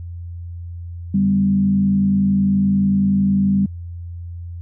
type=tone with frequency modulation; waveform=sine; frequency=196 Hz; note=G3; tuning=in tune; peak=-13 dBFS; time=1.14-3.66 s; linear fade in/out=5 ms; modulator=51.1 Hz; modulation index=0.44; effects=added 86 Hz sine -28 dBFS peak until 4.61 s